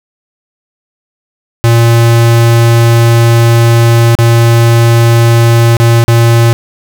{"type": "tone with dropouts", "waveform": "square", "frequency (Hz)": 116.54, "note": "A#2", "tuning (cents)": 0, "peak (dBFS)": -4, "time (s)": [1.64, 6.53], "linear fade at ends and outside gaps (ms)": 0, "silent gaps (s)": [[4.152, 4.188], [5.768, 5.8], [6.04, 6.081]], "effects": []}